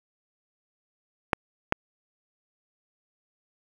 clicks, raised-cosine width 0.5 ms, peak -5 dBFS, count 2, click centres 1.332 / 1.724 s, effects 7-bit

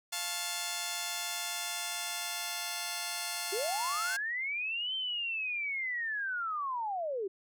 5% pulse chord, F augmented, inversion none, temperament just, 698.5 / 873.1 / 1091.3 Hz, F5 / A5 / C#6, 0 / -14 / -27 cents, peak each -26 / -27 / -31 dBFS, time 0.12-4.17 s, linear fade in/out 10 ms
sine linear two-way sweep, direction up then down, 365.4 to 3123 to 365.4 Hz, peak -32 dBFS, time 3.52-7.28 s, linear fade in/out 10 ms, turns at 4.95 s
effects none

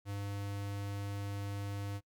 square tone, 100.6 Hz, G2, 45 cents sharp, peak -38 dBFS, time 0.05-2.01 s, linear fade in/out 50 ms, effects noise-tail reverb RT60 0.1 s tail -23 dB re dry

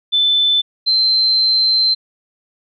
sine tone pair in turn, 3520 / 4108 Hz, A7 / C8, 0 / -33 cents, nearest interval minor third, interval 267 cents, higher second, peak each -11 dBFS, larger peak neither, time 0.12-0.62 / 0.86-1.95 s, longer second, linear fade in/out 20 ms, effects none

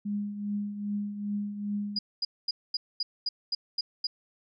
sine tone with tremolo, 205.2 Hz, G#3, 21 cents flat, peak -27 dBFS, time 0.05-1.99 s, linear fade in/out 10 ms, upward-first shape triangle, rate 2.5 Hz, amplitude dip 65%
sine tone bursts, 4897 Hz, D#8, 28 cents flat, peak -26 dBFS, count 9, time 1.96-4.07 s, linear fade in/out 5 ms, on 30 ms, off 230 ms
effects none

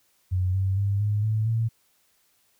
sine tone with pitch steps, 91.9 / 95.86 / 99.99 / 104.29 / 108.78 / 113.47 Hz, F#2 / G2 / G2 / G#2 / A2 / A#2, -11 / -38 / +35 / +8 / -19 / -46 cents, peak -21 dBFS, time 0.31-1.69 s, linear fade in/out 20 ms, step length 230 ms, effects white hiss -66 dBFS RMS until 2.59 s

